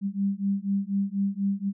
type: beating tone pair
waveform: sine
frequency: 196 / 200.1 Hz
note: G3 / G3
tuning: 0 / +36 cents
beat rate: 4.1 Hz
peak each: -27 dBFS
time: 0.01-1.73 s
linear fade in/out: 50 ms
effects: none